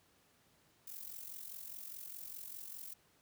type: noise with amplitude modulation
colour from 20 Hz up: violet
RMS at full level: -45 dBFS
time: 0.87-2.94 s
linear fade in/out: 5 ms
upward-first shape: sine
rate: 44.9 Hz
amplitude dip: 70%
effects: pink hiss -70 dBFS RMS until 3.21 s + high-pass 80 Hz 12 dB/octave